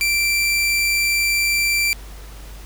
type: tone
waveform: sawtooth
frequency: 2349 Hz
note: D7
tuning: in tune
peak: -13 dBFS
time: 0.01-1.93 s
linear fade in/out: 0 ms
effects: added 50 Hz sine -35 dBFS peak until 2.65 s + pink hiss -43 dBFS RMS until 2.65 s